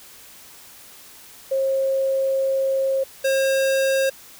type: tone pair in turn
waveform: sine / square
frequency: 537 / 537 Hz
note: C5 / C5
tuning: +45 / +45 cents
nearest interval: unison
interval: 0 cents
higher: neither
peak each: -18 dBFS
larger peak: neither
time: 1.51-3.04 / 3.24-4.1 s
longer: first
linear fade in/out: 10 ms
effects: white hiss -45 dBFS RMS until 4.39 s